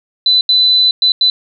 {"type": "tone bursts at uneven times", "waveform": "sine", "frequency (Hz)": 4004, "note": "B7", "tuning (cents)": 23, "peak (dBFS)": -7, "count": 4, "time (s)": [[0.26, 0.41], [0.49, 0.91], [1.02, 1.12], [1.21, 1.3]], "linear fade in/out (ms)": 2, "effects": []}